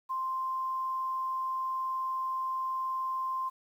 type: tone with quantisation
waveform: sine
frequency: 1046.5 Hz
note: C6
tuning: in tune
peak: -30 dBFS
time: 0.09-3.5 s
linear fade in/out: 20 ms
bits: 10
effects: none